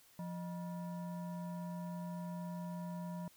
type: tone with frequency modulation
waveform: sine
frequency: 174.61 Hz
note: F3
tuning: in tune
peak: -40 dBFS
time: 0.19-3.28 s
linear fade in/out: 2 ms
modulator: 791 Hz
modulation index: 0.58
effects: white hiss -65 dBFS RMS until 3.36 s